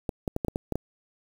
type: clicks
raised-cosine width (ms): 2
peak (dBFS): -14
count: 8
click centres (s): 0.092 / 0.278 / 0.364 / 0.448 / 0.483 / 0.559 / 0.723 / 0.756
effects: 7-bit